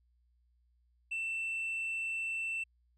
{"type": "tone with tanh clipping", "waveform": "sine", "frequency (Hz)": 2676, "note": "E7", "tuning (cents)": 25, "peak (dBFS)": -34, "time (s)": [1.11, 2.64], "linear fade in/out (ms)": 10, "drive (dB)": 1, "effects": ["added 60 Hz sine -68 dBFS peak until 2.97 s"]}